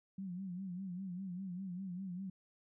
sine tone with vibrato, 185 Hz, F#3, in tune, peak -40 dBFS, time 0.18-2.3 s, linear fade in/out 5 ms, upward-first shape sine, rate 5 Hz, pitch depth 100 cents each way, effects none

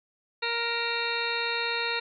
harmonic tone with a mistuned harmonic, 468 Hz, A#4, 7 cents sharp, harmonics 1 / 2 / 3 / 4 / 5 / 6 / 8 / 9, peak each -35 / -35 / -35 / -35 / -35 / -35 / -35 / -35 dBFS, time 0.42-2 s, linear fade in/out 10 ms, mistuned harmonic 6, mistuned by -43 cents, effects none

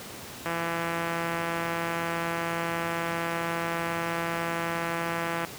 click train, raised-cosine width 0.5 ms, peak -15 dBFS, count 839, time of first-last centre 0.46-5.448 s, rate 168 Hz, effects pink hiss -41 dBFS RMS until 5.58 s + high-pass 100 Hz 12 dB/octave

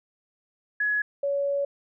sine tone pair in turn, 1686 / 562.6 Hz, G#6 / C#5, +26 / +26 cents, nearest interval octave + perfect fifth, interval 1900 cents, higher first, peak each -22 / -23 dBFS, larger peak first, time 0.8-1.02 / 1.23-1.65 s, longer second, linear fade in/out 5 ms, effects none

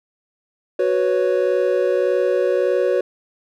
triangle chord, F# suspended fourth, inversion none, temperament just, 370 / 493.3 / 555 Hz, F#4 / B4 / C#5, 0 / -2 / +2 cents, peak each -18 dBFS, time 0.79-3.01 s, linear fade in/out 5 ms, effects none

